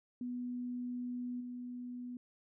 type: tone with level steps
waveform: sine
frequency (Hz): 246.2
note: B3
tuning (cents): -5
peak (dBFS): -37 / -41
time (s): 0.21-2.17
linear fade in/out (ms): 2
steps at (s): 1.4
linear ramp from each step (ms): 10
effects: none